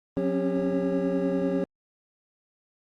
triangle tone cluster, 181.4 / 266.8 / 276.9 / 399.9 / 550 Hz, F#3 / C4 / C#4 / G4 / C#5, -34 / +34 / -2 / +35 / -14 cents, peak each -28 dBFS, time 0.17-1.64 s, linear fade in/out 0 ms, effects Opus 32 kbps

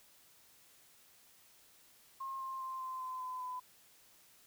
sine tone with pitch steps, 1070 / 1058.9 / 1048 / 1037.1 / 1026.4 / 1015.8 / 1005.3 Hz, C6 / C6 / C6 / C6 / C6 / B5 / B5, +38 / +20 / +2 / -16 / -34 / +48 / +30 cents, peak -39 dBFS, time 2.2-3.6 s, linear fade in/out 10 ms, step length 200 ms, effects white hiss -64 dBFS RMS until 4.46 s

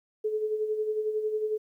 sine tone with tremolo, 430 Hz, A4, 40 cents flat, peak -24 dBFS, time 0.24-1.58 s, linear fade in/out 10 ms, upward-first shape sine, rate 11 Hz, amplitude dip 55%, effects 11-bit

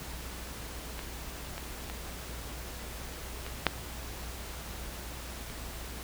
clicks, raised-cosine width 0.3 ms, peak -22 / -22 / -23 / -23 / -6 / -28 dBFS, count 6, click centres 0.992 / 1.58 / 1.899 / 3.465 / 3.667 / 5.499 s, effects added 60 Hz sine -43 dBFS peak until 6.03 s + pink hiss -43 dBFS RMS until 6.03 s

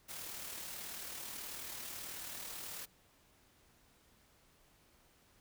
white noise with amplitude modulation, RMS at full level -44 dBFS, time 0.08-2.86 s, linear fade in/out 20 ms, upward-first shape sine, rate 38.4 Hz, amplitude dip 35%, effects pink hiss -68 dBFS RMS until 5.4 s

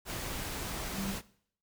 sine tone in noise, 196 Hz, G3, in tune, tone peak -35 dBFS, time 0.94-1.15 s, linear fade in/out 50 ms, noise pink, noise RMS -38 dBFS, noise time 0.05-1.22 s, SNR 0 dB, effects noise-tail reverb RT60 0.6 s tail -19 dB re dry

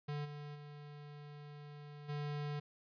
square tone with level steps, 146.83 Hz, D3, in tune, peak -39 / -46 / -50 / -39 dBFS, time 0.08-2.6 s, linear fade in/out 10 ms, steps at 0.24 / 0.54 / 2.08 s, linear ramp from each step 20 ms, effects resampled to 11025 Hz + 13-bit

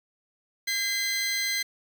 20% pulse tone pair together, 1620.6 / 2053 Hz, G#6 / C7, -43 / -33 cents, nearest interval major third, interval 410 cents, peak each -30 / -21 dBFS, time 0.67-1.63 s, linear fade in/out 10 ms, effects 8-bit

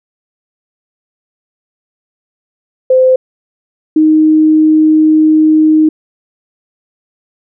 sine tone pair in turn, 516 / 311.3 Hz, C5 / D#4, -24 / +1 cents, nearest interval major sixth, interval 875 cents, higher first, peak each -4 dBFS, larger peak neither, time 2.9-3.16 / 3.96-5.89 s, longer second, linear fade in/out 5 ms, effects none

